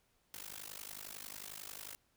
white noise with amplitude modulation, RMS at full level -44 dBFS, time 0.34-1.95 s, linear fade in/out 0 ms, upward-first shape sine, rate 51.1 Hz, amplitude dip 100%, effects pink hiss -75 dBFS RMS until 2.16 s

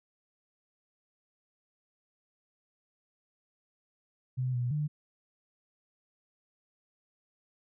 sine tone with pitch steps, 127.7 / 122.6 / 149.5 Hz, C3 / B2 / D3, -42 / -12 / +31 cents, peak -28 dBFS, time 4.37-4.88 s, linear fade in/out 20 ms, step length 170 ms, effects none

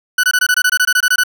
40% pulse tone bursts, 1487 Hz, F#6, 8 cents sharp, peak -9 dBFS, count 14, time 0.18-1.236 s, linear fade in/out 5 ms, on 55 ms, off 22 ms, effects none

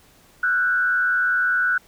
sine tone with frequency modulation, 1480 Hz, F#6, in tune, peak -17 dBFS, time 0.43-1.78 s, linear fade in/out 5 ms, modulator 105 Hz, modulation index 0.7, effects pink hiss -54 dBFS RMS until 1.87 s

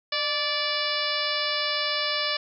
harmonic tone with a mistuned harmonic, 582 Hz, D5, 16 cents flat, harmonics 1 / 2 / 3 / 4 / 5 / 6 / 7 / 8 / 9, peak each -33 / -33 / -33 / -33 / -33 / -33 / -33 / -33 / -33 dBFS, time 0.12-2.37 s, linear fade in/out 5 ms, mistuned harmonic 1, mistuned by +52 cents, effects none

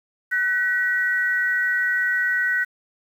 sine tone pair together, 1501 / 1916.8 Hz, F#6 / A#6, +24 / +48 cents, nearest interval major third, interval 424 cents, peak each -21 / -22 dBFS, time 0.31-2.65 s, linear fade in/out 20 ms, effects 8-bit

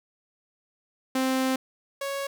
sawtooth tone pair in turn, 261.6 / 554.3 Hz, C4 / C#5, 0 / 0 cents, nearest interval octave + minor second, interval 1300 cents, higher second, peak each -19 / -25 dBFS, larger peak first, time 1.15-1.56 / 2.01-2.27 s, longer first, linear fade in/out 5 ms, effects none

